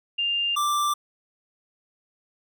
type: tone pair in turn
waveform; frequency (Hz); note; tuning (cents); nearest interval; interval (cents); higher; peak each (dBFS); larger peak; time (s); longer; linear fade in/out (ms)
sine / square; 2800 / 1177.3; F7 / D6; +4 / +4; octave + minor third; 1500; first; -22; neither; 0.18-0.56 / 0.56-0.94; neither; 10
effects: none